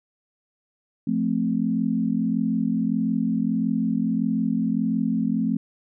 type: chord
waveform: sine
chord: F major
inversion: none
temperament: equal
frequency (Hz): 174.61 / 220 / 261.6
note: F3 / A3 / C4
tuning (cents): 0 / 0 / 0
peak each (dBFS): -27 / -23 / -25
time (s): 1.07-5.57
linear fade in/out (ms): 5
effects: none